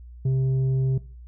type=tone with tanh clipping; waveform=triangle; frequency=132.1 Hz; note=C3; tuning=17 cents sharp; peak=-20 dBFS; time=0.25-0.98 s; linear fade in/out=5 ms; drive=9 dB; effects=noise-tail reverb RT60 0.4 s tail -19 dB re dry + added 60 Hz sine -40 dBFS peak until 1.27 s